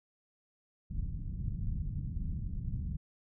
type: low-pass noise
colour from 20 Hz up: pink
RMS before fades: -36 dBFS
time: 0.9-2.97 s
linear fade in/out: 10 ms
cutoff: 170 Hz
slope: 24 dB/octave
effects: none